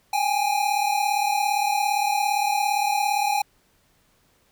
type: tone pair together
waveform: square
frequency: 797.5 / 835 Hz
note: G5 / G#5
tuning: +30 / +9 cents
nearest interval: minor second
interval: 79 cents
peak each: -24 dBFS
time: 0.13-3.42 s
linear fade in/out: 5 ms
effects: pink hiss -63 dBFS RMS until 4.51 s